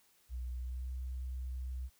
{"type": "tone with pitch glide", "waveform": "sine", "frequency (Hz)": [61.6, 63.66], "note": ["B1", "C2"], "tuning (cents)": [-4, -47], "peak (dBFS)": -37, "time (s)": [0.29, 1.9], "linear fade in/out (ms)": 50, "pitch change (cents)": 57, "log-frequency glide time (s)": [0.58, 0.9], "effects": ["white hiss -69 dBFS RMS until 1.99 s"]}